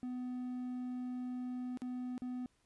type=tone with dropouts; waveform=triangle; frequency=250 Hz; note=B3; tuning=21 cents sharp; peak=-36 dBFS; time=0.03-2.46 s; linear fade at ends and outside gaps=0 ms; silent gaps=1.773-1.819 / 2.179-2.22 s; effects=pink hiss -75 dBFS RMS until 2.65 s + resampled to 24000 Hz